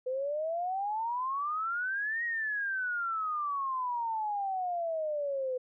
sine exponential two-way sweep, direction up then down, 501 to 1900 to 501 Hz, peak -30 dBFS, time 0.06-5.58 s, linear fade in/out 10 ms, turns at 2.24 s, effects none

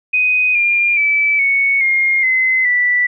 sine tone with pitch steps, 2500 / 2402 / 2308 / 2218 / 2132 / 2048 / 1968.3 Hz, D#7 / D7 / D7 / C#7 / C7 / C7 / B6, +8 / +38 / -31 / 0 / +32 / -38 / -6 cents, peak -11 dBFS, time 0.13-3.07 s, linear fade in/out 10 ms, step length 420 ms, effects none

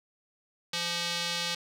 square tone with band-pass filter, 172.3 Hz, F3, 23 cents flat, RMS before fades -32 dBFS, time 0.73-1.55 s, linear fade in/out 5 ms, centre 4100 Hz, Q 1.6, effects 8-bit

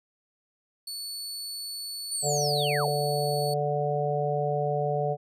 sawtooth tone, 4445 Hz, C#8, 4 cents sharp, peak -31 dBFS, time 0.87-3.54 s, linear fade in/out 5 ms
sine linear sweep, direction down, 9400 to 356.4 Hz, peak -29 dBFS, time 2.11-2.89 s, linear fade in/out 10 ms
harmonic tone, 146.5 Hz, D3, 4 cents flat, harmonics 1 / 3 / 4 / 5, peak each -30 / -30 / -30 / -30 dBFS, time 2.22-5.17 s, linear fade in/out 50 ms
effects resampled to 32000 Hz

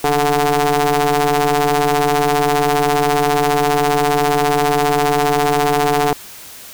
sawtooth ring-modulated tone, 147.6 Hz, D3, 9 cents sharp, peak -6 dBFS, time 0.04-6.13 s, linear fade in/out 2 ms, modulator 583 Hz, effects white hiss -36 dBFS RMS until 6.73 s

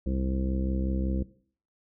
harmonic tone, 65.41 Hz, C2, in tune, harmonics 1 / 2 / 3 / 4 / 5 / 6 / 7 / 8, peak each -28 / -39 / -32 / -39 / -36 / -49 / -45 / -42 dBFS, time 0.06-1.23 s, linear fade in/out 5 ms, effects noise-tail reverb RT60 0.5 s tail -18 dB re dry

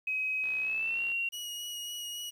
sine tone with pitch glide, 2536 to 2750 Hz, D#7 to F7, +32 to -27 cents, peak -29 dBFS, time 0.07-1.29 s, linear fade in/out 5 ms, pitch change +141 cents, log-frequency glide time 0.62-1.01 s
click train, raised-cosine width 0.3 ms, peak -34 dBFS, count 43, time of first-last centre 0.44-1.117 s, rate 62 Hz
sawtooth tone with vibrato, 2900 Hz, F#7, 35 cents flat, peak -34 dBFS, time 1.32-2.31 s, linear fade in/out 20 ms, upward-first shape sine, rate 3.6 Hz, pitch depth 12 cents each way
effects 10-bit

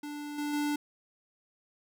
square tone with level steps, 293.7 Hz, D4, in tune, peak -38 / -32 / -29 dBFS, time 0.03-0.76 s, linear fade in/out 5 ms, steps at 0.38 / 0.53 s, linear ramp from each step 5 ms, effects none

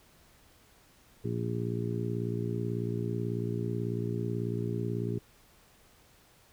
harmonic tone, 58.2 Hz, A#1, 2 cents flat, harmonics 2 / 3 / 4 / 5 / 6 / 7, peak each -33 / -37 / -39 / -43 / -39 / -38 dBFS, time 1.24-5.19 s, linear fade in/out 10 ms, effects pink hiss -61 dBFS RMS until 6.52 s

